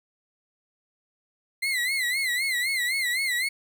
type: tone with vibrato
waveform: 35% pulse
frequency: 2049 Hz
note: C7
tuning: 37 cents flat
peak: -22 dBFS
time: 1.62-3.49 s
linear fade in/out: 10 ms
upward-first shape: sine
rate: 3.9 Hz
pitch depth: 120 cents each way
effects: none